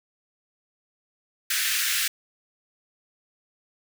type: high-pass noise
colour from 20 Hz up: pink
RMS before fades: -25 dBFS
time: 1.5-2.08 s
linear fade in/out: 5 ms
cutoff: 1500 Hz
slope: 48 dB/octave
effects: none